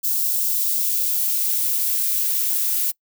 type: noise with high-pass filter sweep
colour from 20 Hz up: violet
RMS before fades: -21 dBFS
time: 0.03-2.92 s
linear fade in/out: 20 ms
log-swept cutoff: 4300 to 1200 Hz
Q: 0.85
effects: noise-tail reverb RT60 0.1 s tail -24 dB re dry